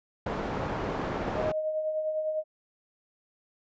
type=low-pass noise; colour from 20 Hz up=white; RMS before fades=-32 dBFS; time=0.26-1.52 s; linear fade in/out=5 ms; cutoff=800 Hz; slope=12 dB/octave
type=tone with tremolo; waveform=sine; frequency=622.3 Hz; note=D#5; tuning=in tune; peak=-25 dBFS; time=1.35-2.44 s; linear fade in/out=50 ms; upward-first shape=triangle; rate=9.9 Hz; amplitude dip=50%
effects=resampled to 16000 Hz